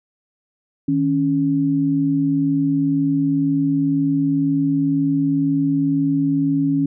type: tone pair together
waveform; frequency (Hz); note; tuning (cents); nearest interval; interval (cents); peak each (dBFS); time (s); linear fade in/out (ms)
sine; 156 / 278; D#3 / C#4; +5 / +5; minor seventh; 1000; -22 / -16; 0.88-6.86; 5
effects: none